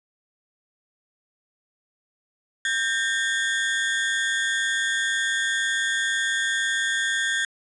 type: ring-modulated tone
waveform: 35% pulse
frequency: 1704 Hz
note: G#6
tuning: 44 cents sharp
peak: -17 dBFS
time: 2.65-7.45 s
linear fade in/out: 2 ms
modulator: 119 Hz
effects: resampled to 24000 Hz + 9-bit